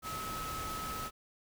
sine tone in noise, 1289 Hz, E6, 39 cents flat, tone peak -39 dBFS, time 0.02-1.11 s, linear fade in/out 50 ms, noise pink, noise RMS -42 dBFS, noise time 0.02-1.11 s, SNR 0 dB, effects none

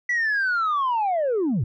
sine linear sweep, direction down, 1975.5 to 93.1 Hz, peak -18 dBFS, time 0.09-1.64 s, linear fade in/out 5 ms, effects tanh soft clip ceiling -18 dBFS

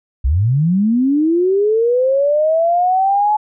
sine linear sweep, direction up, 57.1 to 856 Hz, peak -11 dBFS, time 0.24-3.37 s, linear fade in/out 10 ms, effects none

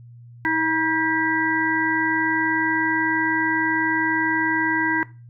harmonic tone with a mistuned harmonic, 319.3 Hz, D#4, 45 cents sharp, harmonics 1 / 3 / 5 / 6, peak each -24 / -24 / -24 / -24 dBFS, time 0.45-5.03 s, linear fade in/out 0 ms, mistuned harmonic 6, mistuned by +36 cents, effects noise-tail reverb RT60 0.3 s tail -18 dB re dry + added 119 Hz sine -41 dBFS peak until 5.29 s

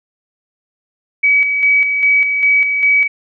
sine tone with tremolo, 2275 Hz, C#7, 44 cents sharp, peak -8 dBFS, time 1.23-3.08 s, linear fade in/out 10 ms, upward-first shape square, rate 2.5 Hz, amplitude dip 45%, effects none

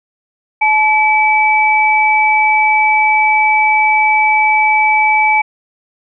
sine tone pair together, 861.5 / 2300 Hz, A5 / D7, -37 / -37 cents, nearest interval octave + perfect fourth, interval 1700 cents, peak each -11 dBFS, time 0.61-5.42 s, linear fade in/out 10 ms, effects none

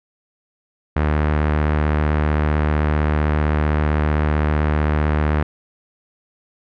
sawtooth tone with low-pass filter, 75.6 Hz, D#2, 49 cents flat, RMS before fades -18 dBFS, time 0.96-5.43 s, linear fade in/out 5 ms, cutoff 1800 Hz, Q 1.4, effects none

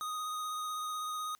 square tone with vibrato, 1244.5 Hz, D#6, in tune, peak -36 dBFS, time 0.01-1.35 s, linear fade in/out 0 ms, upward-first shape triangle, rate 16 Hz, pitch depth 18 cents each way, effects white hiss -70 dBFS RMS until 1.39 s

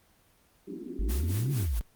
white band-pass noise, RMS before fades -40 dBFS, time 0.67-1.66 s, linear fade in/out 10 ms, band 180 to 390 Hz, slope 96 dB/octave
sine exponential two-way sweep, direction up then down, 46.25 to 146.83 to 47.2 Hz, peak -26 dBFS, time 0.99-1.81 s, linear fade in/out 0 ms, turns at 1.52 s
white noise with tremolo, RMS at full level -39 dBFS, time 1.08-1.8 s, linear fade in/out 20 ms, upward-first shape sine, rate 4.4 Hz, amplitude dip 75%
effects pink hiss -64 dBFS RMS until 1.95 s + Opus 24 kbps

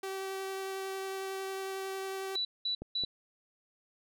sawtooth tone with vibrato, 385 Hz, G4, 31 cents flat, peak -32 dBFS, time 0.03-2.36 s, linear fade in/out 5 ms, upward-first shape triangle, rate 11 Hz, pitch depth 9 cents each way
sine tone bursts, 3951 Hz, B7, in tune, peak -30 dBFS, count 3, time 2.35-3.05 s, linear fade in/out 5 ms, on 100 ms, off 200 ms
clicks, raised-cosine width 2 ms, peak -28 / -30 dBFS, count 2, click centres 2.82 / 3.037 s
effects none

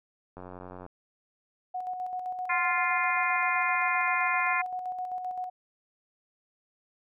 click train, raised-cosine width 1 ms, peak -29 dBFS, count 46, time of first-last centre 0.37-0.864 s, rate 91.1 Hz
sine tone with tremolo, 734 Hz, F#5, 14 cents flat, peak -30 dBFS, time 1.74-5.5 s, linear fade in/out 10 ms, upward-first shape square, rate 7.7 Hz, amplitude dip 40%
harmonic tone, 349.2 Hz, F4, in tune, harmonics 3 / 4 / 5 / 6 / 7, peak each -29 / -33 / -33 / -30 / -33 dBFS, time 2.49-4.62 s, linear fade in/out 10 ms
effects none

